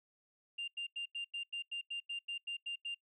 sine tone bursts, 2794 Hz, F7, in tune, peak -36 dBFS, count 13, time 0.58-2.948 s, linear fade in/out 10 ms, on 100 ms, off 89 ms, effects noise-tail reverb RT60 0.1 s tail -26 dB re dry + tanh soft clip ceiling -35 dBFS

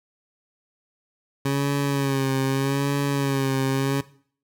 20% pulse tone with vibrato, 137.6 Hz, C#3, 12 cents flat, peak -16 dBFS, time 1.45-4.01 s, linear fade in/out 5 ms, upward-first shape sine, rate 0.81 Hz, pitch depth 48 cents each way, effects noise-tail reverb RT60 0.5 s tail -18 dB re dry

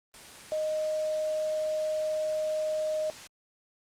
sine tone in noise, 620 Hz, D#5, 6 cents flat, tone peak -27 dBFS, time 0.52-3.1 s, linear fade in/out 0 ms, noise white, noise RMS -45 dBFS, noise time 0.14-3.27 s, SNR +15 dB, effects low-pass 8000 Hz 12 dB/octave + Opus 32 kbps

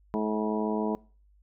harmonic tone with a mistuned harmonic, 107.6 Hz, A2, 38 cents flat, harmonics 2 / 3 / 4 / 5 / 6 / 7 / 8 / 9, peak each -29 / -34 / -32 / -43 / -36 / -41 / -41 / -36 dBFS, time 0.14-0.95 s, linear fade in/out 0 ms, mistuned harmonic 8, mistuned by -22 cents, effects noise-tail reverb RT60 0.4 s tail -24 dB re dry + added 50 Hz sine -58 dBFS peak until 1.42 s

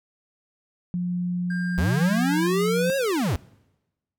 sine tone, 177.7 Hz, F3, 30 cents sharp, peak -23 dBFS, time 0.94-2.9 s, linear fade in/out 0 ms
triangle tone with pitch glide, 1600 to 1628.9 Hz, G6 to G#6, +35 to -34 cents, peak -30 dBFS, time 1.5-2.47 s, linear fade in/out 5 ms, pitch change +31 cents, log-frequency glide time 1.79-2.18 s
square linear two-way sweep, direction up then down, 67.6 to 554.4 to 67.6 Hz, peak -22 dBFS, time 1.78-3.36 s, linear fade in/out 0 ms, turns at 2.97 s
effects noise-tail reverb RT60 1.0 s tail -23 dB re dry

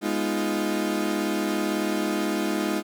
35% pulse chord, F half-diminished seventh, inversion first, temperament equal, 207.7 / 246.9 / 311.1 / 349.2 Hz, Ab3 / Cb4 / Eb4 / F4, 0 / 0 / 0 / 0 cents, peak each -27 / -32 / -26 / -28 dBFS, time 0.01-2.83 s, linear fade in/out 50 ms, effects none

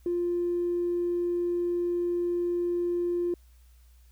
triangle tone with tanh clipping, 349.2 Hz, F4, in tune, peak -25 dBFS, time 0.06-3.34 s, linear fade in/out 2 ms, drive 4 dB, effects added 60 Hz sine -53 dBFS peak until 4.11 s + white hiss -67 dBFS RMS until 4.11 s

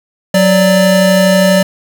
square tone pair together, 184.99 / 587.3 Hz, F#3 / D5, 0 / 0 cents, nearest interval octave + minor sixth, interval 2000 cents, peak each -10 dBFS, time 0.34-1.63 s, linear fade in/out 5 ms, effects 7-bit

